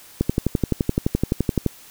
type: click train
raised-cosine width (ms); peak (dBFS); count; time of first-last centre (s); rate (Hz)
3; -5; 18; 0.21-1.663; 11.7
effects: white hiss -46 dBFS RMS until 1.9 s